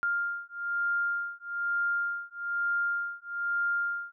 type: beating tone pair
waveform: sine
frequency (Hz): 1400 / 1401.1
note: F6 / F6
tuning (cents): +4 / +5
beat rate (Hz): 1.1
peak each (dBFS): -31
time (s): 0.03-4.12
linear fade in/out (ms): 0
effects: none